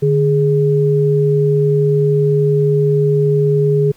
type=tone pair together; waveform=sine; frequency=148.41 / 415.3 Hz; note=D3 / G#4; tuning=+19 / 0 cents; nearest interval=octave + tritone; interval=1781 cents; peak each=-13 dBFS; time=0.02-3.92 s; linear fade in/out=10 ms; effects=pink hiss -50 dBFS RMS until 3.96 s